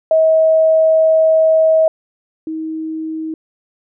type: tone pair in turn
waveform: sine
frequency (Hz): 639 / 317.5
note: D#5 / D#4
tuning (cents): +46 / +35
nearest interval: octave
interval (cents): 1211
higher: first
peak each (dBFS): -8 / -20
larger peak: first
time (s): 0.11-1.88 / 2.47-3.34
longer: first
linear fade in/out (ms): 2
effects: none